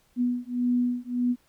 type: beating tone pair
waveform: sine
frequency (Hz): 244.6 / 246.3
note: B3 / B3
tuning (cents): -16 / -5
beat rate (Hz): 1.7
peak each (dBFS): -26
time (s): 0.16-1.36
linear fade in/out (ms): 50
effects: pink hiss -65 dBFS RMS until 1.48 s